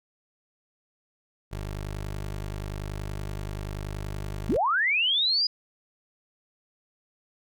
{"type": "tone", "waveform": "20% pulse", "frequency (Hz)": 50.5, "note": "G#1", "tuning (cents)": -48, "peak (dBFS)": -27, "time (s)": [1.51, 4.58], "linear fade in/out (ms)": 20}
{"type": "linear sweep", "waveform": "sine", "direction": "up", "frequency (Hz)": [170, 4978], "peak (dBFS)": -21, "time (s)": [4.49, 5.47], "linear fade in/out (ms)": 5}
{"effects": []}